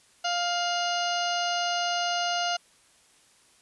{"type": "harmonic tone with a mistuned harmonic", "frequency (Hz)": 700, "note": "F5", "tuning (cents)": 4, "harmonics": [1, 2, 3, 4, 5, 6, 7, 8, 9], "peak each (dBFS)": [-28, -32, -42, -32, -43, -37, -37, -45, -39], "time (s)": [0.24, 2.57], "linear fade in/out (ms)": 10, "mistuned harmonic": 4, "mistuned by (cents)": 34, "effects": ["white hiss -60 dBFS RMS until 3.61 s", "resampled to 24000 Hz"]}